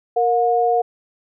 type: tone pair together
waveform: sine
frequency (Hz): 466.2 / 719.4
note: A#4 / F#5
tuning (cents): 0 / -49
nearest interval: minor sixth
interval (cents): 751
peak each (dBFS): -18 / -16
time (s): 0.16-0.82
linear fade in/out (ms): 10
effects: none